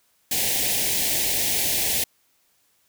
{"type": "band-stop noise", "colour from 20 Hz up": "white", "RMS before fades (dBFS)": -23, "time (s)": [0.31, 2.04], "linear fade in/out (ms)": 5, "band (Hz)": [850, 1800], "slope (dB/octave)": 48, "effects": ["white hiss -65 dBFS RMS until 2.88 s"]}